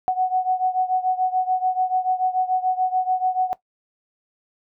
sine beating tone pair, 740 / 746.9 Hz, F#5 / F#5, 0 / +16 cents, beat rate 6.9 Hz, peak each -20 / -23 dBFS, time 0.08-3.53 s, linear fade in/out 0 ms, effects noise-tail reverb RT60 0.1 s tail -17 dB re dry

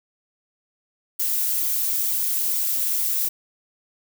violet noise with flanger, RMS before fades -23 dBFS, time 1.19-3.29 s, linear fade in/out 10 ms, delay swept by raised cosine 0.87 to 4.27 ms, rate 2.2 Hz, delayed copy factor +0.5, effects none

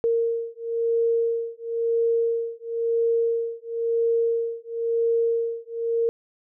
sine beating tone pair, 461.5 / 462.48 Hz, A#4 / A#4, -17 / -14 cents, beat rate 0.98 Hz, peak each -24 dBFS, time 0.04-6.09 s, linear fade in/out 0 ms, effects none

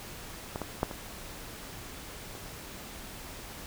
clicks, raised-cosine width 1 ms, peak -20 / -19 / -12 / -24 / -29 dBFS, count 5, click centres 0.559 / 0.617 / 0.831 / 0.912 / 2.352 s, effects pink hiss -44 dBFS RMS until 3.66 s

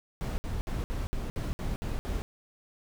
brown noise bursts, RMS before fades -32 dBFS, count 9, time 0.21-2.22 s, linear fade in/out 0 ms, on 170 ms, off 60 ms, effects none

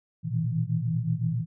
sine tone cluster, 114.7 / 122.6 / 159.2 / 164.9 Hz, A#2 / B2 / D#3 / E3, -28 / -12 / +40 / +1 cents, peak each -30 dBFS, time 0.23-1.46 s, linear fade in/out 50 ms, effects none

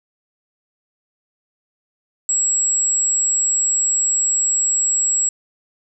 sine tone, 7700 Hz, B8, 45 cents flat, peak -15 dBFS, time 2.29-5.29 s, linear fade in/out 2 ms, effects 9-bit

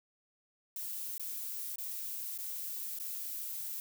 violet noise with dropouts, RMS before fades -40 dBFS, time 0.76-3.8 s, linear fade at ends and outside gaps 2 ms, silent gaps 1.18-1.196 / 1.759-1.783 / 2.378-2.386 / 2.988-2.998 s, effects none

